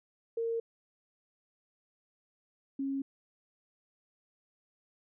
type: tone pair in turn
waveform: sine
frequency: 459.3 / 273.1 Hz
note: A#4 / C#4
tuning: -26 / -26 cents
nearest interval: major sixth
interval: 900 cents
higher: first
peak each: -30 / -31 dBFS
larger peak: first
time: 0.37-0.6 / 2.79-3.02 s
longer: neither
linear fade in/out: 5 ms
effects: none